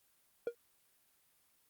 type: tone with exponential decay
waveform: triangle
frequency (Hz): 473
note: A#4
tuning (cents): +25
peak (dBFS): -27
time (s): 0.47-0.55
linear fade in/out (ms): 2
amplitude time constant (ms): 16
effects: white hiss -72 dBFS RMS until 1.69 s + Opus 32 kbps